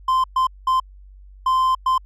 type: tone bursts at uneven times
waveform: triangle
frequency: 1038 Hz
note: C6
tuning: 14 cents flat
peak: -13 dBFS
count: 5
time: 0.08-0.24 / 0.36-0.47 / 0.67-0.8 / 1.46-1.75 / 1.86-1.98 s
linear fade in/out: 5 ms
effects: added 48 Hz sine -41 dBFS peak until 2.05 s